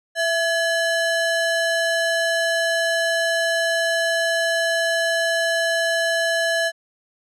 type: ring-modulated tone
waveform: square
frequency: 1182 Hz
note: D6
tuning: 11 cents sharp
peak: -16 dBFS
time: 0.15-6.72 s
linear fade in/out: 50 ms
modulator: 517 Hz
effects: low-pass 9000 Hz 12 dB/octave